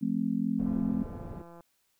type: chord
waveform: sine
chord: F major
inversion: none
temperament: just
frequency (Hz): 174.61 / 218.3 / 261.9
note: F3 / A3 / C4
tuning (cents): 0 / -13 / +2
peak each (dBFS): -34 / -29 / -31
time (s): 0.01-1.04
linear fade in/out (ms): 20
type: low-pass noise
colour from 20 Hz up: pink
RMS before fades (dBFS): -41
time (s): 0.59-1.42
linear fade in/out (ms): 5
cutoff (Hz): 500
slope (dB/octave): 12
type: click train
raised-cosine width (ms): 1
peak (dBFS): -37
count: 162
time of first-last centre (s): 0.66-1.607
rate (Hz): 170
effects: white hiss -73 dBFS RMS until 1.99 s